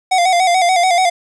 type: tone with vibrato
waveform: square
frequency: 722 Hz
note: F#5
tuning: 43 cents flat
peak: -11 dBFS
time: 0.11-1.1 s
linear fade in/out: 10 ms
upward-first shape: square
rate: 6.9 Hz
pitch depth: 65 cents each way
effects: resampled to 22050 Hz + 7-bit